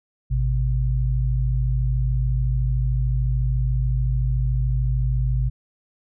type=tone pair together; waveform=sine; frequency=53.48 / 127.2 Hz; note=A1 / C3; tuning=-49 / -48 cents; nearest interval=octave + minor third; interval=1501 cents; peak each=-20 / -22 dBFS; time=0.3-5.5 s; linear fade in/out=20 ms; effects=none